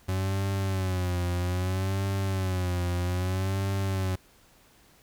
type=tone with vibrato; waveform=40% pulse; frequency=93 Hz; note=F#2; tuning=9 cents sharp; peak=-25 dBFS; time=0.08-4.16 s; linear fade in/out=10 ms; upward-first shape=sine; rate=0.62 Hz; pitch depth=86 cents each way; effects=pink hiss -59 dBFS RMS until 5.02 s